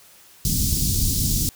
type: band-stop noise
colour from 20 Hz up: pink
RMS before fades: -21 dBFS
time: 0.45-1.49 s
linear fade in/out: 0 ms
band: 240 to 4700 Hz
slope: 24 dB/octave
effects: white hiss -50 dBFS RMS until 1.55 s